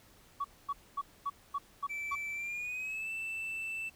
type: tone bursts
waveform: sine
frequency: 1128 Hz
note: C#6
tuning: 30 cents sharp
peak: -30 dBFS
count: 7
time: 0.4-2.155 s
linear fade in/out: 10 ms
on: 45 ms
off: 240 ms
type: tone with pitch glide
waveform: triangle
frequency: 2325 to 2655 Hz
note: D7 to E7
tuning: -18 to +12 cents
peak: -34 dBFS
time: 1.89-3.9 s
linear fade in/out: 20 ms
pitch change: +230 cents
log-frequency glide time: 2.33-3.1 s
effects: tanh soft clip ceiling -27 dBFS + pink hiss -61 dBFS RMS until 3.95 s